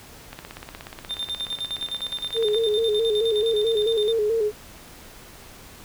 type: click train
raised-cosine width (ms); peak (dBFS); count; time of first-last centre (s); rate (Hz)
0.3; -20; 38; 0.33-2.546; 16.7
type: tone with tremolo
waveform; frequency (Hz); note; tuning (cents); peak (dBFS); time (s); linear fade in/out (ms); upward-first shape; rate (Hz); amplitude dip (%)
triangle; 3600; A7; +39; -24; 1.09-4.13; 20; square; 9.7; 75
type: tone with vibrato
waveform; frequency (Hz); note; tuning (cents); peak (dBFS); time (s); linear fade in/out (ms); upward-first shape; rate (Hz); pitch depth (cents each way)
sine; 437.5; A4; -10; -19; 2.34-4.52; 50; square; 4.6; 67
effects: pink hiss -45 dBFS RMS until 5.84 s